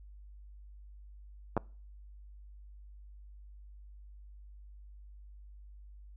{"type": "clicks", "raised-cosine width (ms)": 1, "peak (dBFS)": -16, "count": 2, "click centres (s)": [1.567, 1.576], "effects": ["noise-tail reverb RT60 0.4 s tail -25 dB re dry", "added 50 Hz sine -49 dBFS peak until 6.16 s"]}